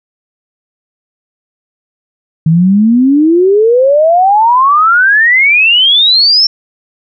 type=exponential sweep; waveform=sine; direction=up; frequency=155.5 to 5460 Hz; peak=-4 dBFS; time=2.46-6.47 s; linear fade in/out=5 ms; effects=none